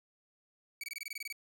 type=tone bursts; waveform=sawtooth; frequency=2272 Hz; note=C#7; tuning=42 cents sharp; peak=-35 dBFS; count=11; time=0.81-1.326 s; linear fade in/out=2 ms; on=26 ms; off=23 ms; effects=none